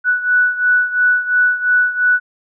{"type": "beating tone pair", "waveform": "sine", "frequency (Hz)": [1479, 1481.9], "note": ["F#6", "F#6"], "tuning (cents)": [-1, 2], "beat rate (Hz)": 2.9, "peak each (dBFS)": [-13, -17], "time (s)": [0.04, 2.2], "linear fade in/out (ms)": 50, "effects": []}